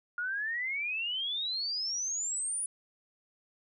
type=exponential sweep; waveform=sine; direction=up; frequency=1411 to 9956 Hz; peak=-31 dBFS; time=0.18-2.66 s; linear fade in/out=2 ms; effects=none